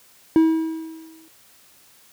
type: tone with exponential decay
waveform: triangle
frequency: 322 Hz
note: E4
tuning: 41 cents flat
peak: -8 dBFS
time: 0.36-1.28 s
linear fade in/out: 0 ms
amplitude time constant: 200 ms
effects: white hiss -53 dBFS RMS until 2.12 s + high-pass 60 Hz 12 dB/octave